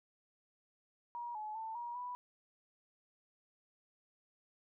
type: tone with pitch steps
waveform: sine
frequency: 953 / 854 / 889 / 953 / 985 Hz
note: A#5 / G#5 / A5 / A#5 / B5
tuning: +38 / +48 / +18 / +38 / -5 cents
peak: -40 dBFS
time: 1.15-2.15 s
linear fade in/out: 0 ms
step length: 200 ms
effects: none